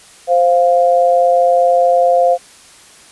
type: tone pair together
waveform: sine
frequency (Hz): 523.3 / 698.5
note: C5 / F5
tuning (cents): 0 / 0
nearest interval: perfect fourth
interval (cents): 500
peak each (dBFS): -11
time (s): 0.27-2.38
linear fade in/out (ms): 50
effects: white hiss -42 dBFS RMS until 3.11 s + resampled to 24000 Hz